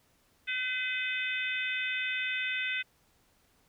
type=harmonic tone; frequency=508 Hz; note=B4; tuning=49 cents sharp; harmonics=3 / 4 / 5 / 6 / 7; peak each=-36 / -35 / -34 / -43 / -40 dBFS; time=0.47-2.83 s; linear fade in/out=20 ms; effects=pink hiss -68 dBFS RMS until 3.68 s